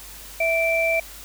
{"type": "tone pair together", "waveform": "sine", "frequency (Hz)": [656.9, 2341], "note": ["E5", "D7"], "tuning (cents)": [-6, -6], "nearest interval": "octave + minor seventh", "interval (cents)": 2200, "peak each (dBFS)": -21, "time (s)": [0.4, 1], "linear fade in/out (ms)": 5, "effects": ["added 50 Hz sine -45 dBFS peak until 1.24 s", "white hiss -41 dBFS RMS until 1.24 s"]}